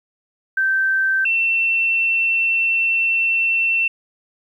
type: tone pair in turn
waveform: sine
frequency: 1555 / 2695 Hz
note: G6 / E7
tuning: -14 / +38 cents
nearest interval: minor seventh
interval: 952 cents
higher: second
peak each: -15 dBFS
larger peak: neither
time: 0.57-1.25 / 1.25-3.88 s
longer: second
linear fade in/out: 5 ms
effects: 9-bit